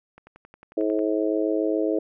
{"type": "click train", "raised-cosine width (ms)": 0.5, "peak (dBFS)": -31, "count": 10, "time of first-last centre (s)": [0.18, 0.991], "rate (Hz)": 11.1}
{"type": "harmonic tone", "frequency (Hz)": 107.1, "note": "A2", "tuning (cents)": -46, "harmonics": [3, 4, 5, 6], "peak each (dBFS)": [-24, -26, -28, -30], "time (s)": [0.77, 1.99], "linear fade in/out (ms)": 5}
{"effects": []}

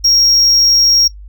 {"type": "tone", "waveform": "triangle", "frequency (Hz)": 5588, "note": "F8", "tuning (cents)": 0, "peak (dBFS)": -6, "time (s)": [0.04, 1.08], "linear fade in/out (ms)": 10, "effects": ["noise-tail reverb RT60 0.1 s tail -20 dB re dry", "added 50 Hz sine -30 dBFS peak until 1.28 s"]}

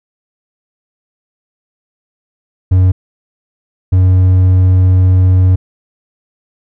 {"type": "tone bursts at uneven times", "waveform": "triangle", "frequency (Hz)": 92.5, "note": "F#2", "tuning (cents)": 0, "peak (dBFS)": -3, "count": 2, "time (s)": [[2.71, 2.92], [3.92, 5.56]], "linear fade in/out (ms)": 10, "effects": []}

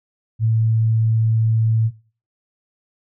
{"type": "tone", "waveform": "sine", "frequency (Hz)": 111.9, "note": "A2", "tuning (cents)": 30, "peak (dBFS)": -14, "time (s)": [0.39, 1.91], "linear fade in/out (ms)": 50, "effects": ["noise-tail reverb RT60 0.4 s tail -20 dB re dry"]}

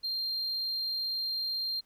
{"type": "tone", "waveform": "sine", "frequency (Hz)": 4186, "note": "C8", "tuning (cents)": 0, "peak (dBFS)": -28, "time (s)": [0.03, 1.81], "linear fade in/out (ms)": 20, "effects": ["tanh soft clip ceiling -29 dBFS", "pink hiss -70 dBFS RMS until 1.85 s"]}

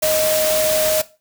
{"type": "tone in noise", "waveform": "sine", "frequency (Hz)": 622.3, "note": "D#5", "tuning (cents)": 0, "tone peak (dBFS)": -16, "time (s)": [0.02, 1.02], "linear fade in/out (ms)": 10, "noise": "white", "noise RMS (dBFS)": -21, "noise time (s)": [0.02, 1.02], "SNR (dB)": 2, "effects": ["noise-tail reverb RT60 0.3 s tail -17 dB re dry"]}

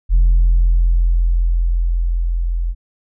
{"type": "tone with level ramp", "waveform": "sine", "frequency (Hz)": 42.69, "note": "F1", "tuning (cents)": -39, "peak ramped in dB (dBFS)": [-6, -16], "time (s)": [0.09, 2.75], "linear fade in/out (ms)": 50, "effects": ["tanh soft clip ceiling -6 dBFS"]}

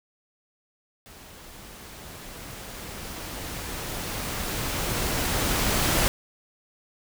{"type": "noise with level ramp", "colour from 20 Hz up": "pink", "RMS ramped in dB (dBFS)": [-47, -22], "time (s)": [1.06, 6.08], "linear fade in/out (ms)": 0, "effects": []}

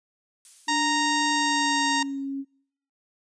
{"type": "noise with exponential decay", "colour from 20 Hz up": "violet", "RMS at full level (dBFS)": -41, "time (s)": [0.45, 1.74], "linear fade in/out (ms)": 1, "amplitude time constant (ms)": 280}
{"type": "tone with pitch glide", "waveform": "sine", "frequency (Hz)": [293.9, 274.2], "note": ["D4", "C#4"], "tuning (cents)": [1, -19], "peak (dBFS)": -28, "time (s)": [0.67, 2.45], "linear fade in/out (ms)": 50, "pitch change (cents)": -120, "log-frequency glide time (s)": [1.31, 2.18]}
{"type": "harmonic tone", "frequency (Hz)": 930, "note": "A#5", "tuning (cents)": -4, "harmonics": [1, 2, 3, 4, 5, 6, 7, 8, 9], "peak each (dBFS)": [-25, -28, -34, -31, -34, -35, -36, -37, -42], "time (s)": [0.68, 2.03], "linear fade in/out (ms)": 5}
{"effects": ["noise-tail reverb RT60 0.7 s tail -26 dB re dry", "resampled to 22050 Hz"]}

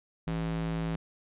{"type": "tone with high-pass filter", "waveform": "square", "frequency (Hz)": 55, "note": "A1", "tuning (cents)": 0, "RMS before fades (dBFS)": -32, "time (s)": [0.27, 0.96], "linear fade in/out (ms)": 5, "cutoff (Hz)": 120, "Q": 4.3, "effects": ["resampled to 8000 Hz"]}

